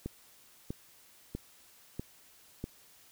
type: click train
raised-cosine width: 3 ms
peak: -23 dBFS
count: 5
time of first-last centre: 0.06-2.641 s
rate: 1.55 Hz
effects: white hiss -60 dBFS RMS until 3.11 s